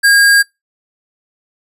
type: tone with sample-and-hold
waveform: sine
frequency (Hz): 1630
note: G#6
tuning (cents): -33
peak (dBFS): -5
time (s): 0.03-0.43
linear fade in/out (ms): 20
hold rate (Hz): 6300
effects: noise-tail reverb RT60 0.2 s tail -25 dB re dry + resampled to 32000 Hz

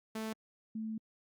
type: tone pair in turn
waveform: sawtooth / sine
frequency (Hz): 220 / 220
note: A3 / A3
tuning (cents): 0 / 0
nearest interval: unison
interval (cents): 0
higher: neither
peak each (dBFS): -33 / -36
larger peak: first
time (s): 0.15-0.33 / 0.75-0.98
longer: second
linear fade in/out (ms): 5
effects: Opus 48 kbps

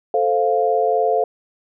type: chord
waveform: sine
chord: F major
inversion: first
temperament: equal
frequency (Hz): 440 / 523.3 / 698.5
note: A4 / C5 / F5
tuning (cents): 0 / 0 / 0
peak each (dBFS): -19 / -21 / -18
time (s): 0.14-1.24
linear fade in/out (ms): 2
effects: none

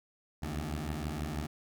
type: beating tone pair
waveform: 15% pulse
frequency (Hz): 72.5 / 78.7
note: D2 / D#2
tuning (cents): -22 / +20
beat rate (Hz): 6.2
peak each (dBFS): -31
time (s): 0.42-1.47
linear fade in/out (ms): 10
effects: none

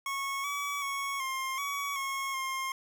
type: tone with pitch steps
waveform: 25% pulse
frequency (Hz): 1099 / 1140 / 1107 / 1060 / 1129 / 1089 / 1064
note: C#6 / C#6 / C#6 / C6 / C#6 / C#6 / C6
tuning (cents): -15 / +48 / -3 / +22 / +31 / -31 / +29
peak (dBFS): -28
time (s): 0.06-2.72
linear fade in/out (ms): 2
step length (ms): 380
effects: none

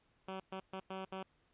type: tone bursts at uneven times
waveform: 10% pulse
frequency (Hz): 190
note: F#3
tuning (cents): +46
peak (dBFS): -33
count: 5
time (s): 0.28-0.4 / 0.52-0.6 / 0.73-0.8 / 0.9-1.05 / 1.12-1.23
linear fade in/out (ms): 5
effects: pink hiss -74 dBFS RMS until 1.53 s + resampled to 8000 Hz

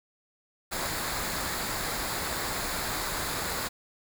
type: noise with comb filter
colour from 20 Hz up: pink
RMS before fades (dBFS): -32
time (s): 0.71-3.69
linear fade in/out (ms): 20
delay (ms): 0.34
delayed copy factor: -0.5
effects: none

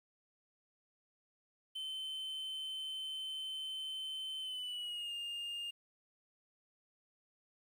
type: tone with pitch glide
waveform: triangle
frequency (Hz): 3074 to 2819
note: G7 to F7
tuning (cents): -35 to +16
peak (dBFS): -38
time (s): 1.75-5.71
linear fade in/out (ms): 10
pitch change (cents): -149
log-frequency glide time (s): 4.41-5.13
effects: 11-bit

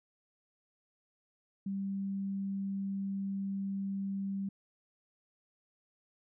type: tone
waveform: sine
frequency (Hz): 196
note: G3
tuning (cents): 0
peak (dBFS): -33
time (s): 1.66-4.49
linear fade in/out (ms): 5
effects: none

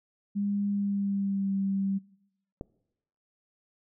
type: tone with pitch glide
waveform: sine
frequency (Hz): 202.2 to 195.2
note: G#3 to G3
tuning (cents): -46 to -7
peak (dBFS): -26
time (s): 0.35-1.99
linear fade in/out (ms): 20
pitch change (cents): -61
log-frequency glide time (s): 0.7-1.53
type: click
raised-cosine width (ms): 2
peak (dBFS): -23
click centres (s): 2.611
effects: noise-tail reverb RT60 0.9 s tail -23 dB re dry

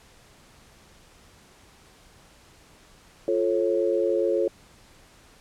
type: chord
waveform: sine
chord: F augmented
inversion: none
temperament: just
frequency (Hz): 349.2 / 436.5 / 545.7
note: F4 / A4 / C#5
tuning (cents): 0 / -14 / -27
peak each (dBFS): -25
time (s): 3.28-4.48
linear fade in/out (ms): 2
effects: pink hiss -54 dBFS RMS until 5.4 s + low-pass 10000 Hz 12 dB/octave

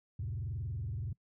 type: tone with frequency modulation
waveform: sine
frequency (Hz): 102.4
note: G#2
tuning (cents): -24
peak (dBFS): -34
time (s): 0.19-1.13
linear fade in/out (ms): 5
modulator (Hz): 21.4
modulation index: 1.3
effects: noise-tail reverb RT60 0.1 s tail -24 dB re dry + tanh soft clip ceiling -31 dBFS

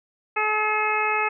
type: harmonic tone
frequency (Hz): 427.6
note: A4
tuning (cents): -49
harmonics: 1 / 2 / 3 / 4 / 5 / 6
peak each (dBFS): -30 / -26 / -26 / -32 / -28 / -26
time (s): 0.36-1.29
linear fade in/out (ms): 10
effects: none

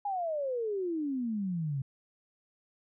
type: exponential sweep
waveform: sine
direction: down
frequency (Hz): 830.6 to 131.1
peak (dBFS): -30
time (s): 0.05-1.82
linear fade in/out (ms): 5
effects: none

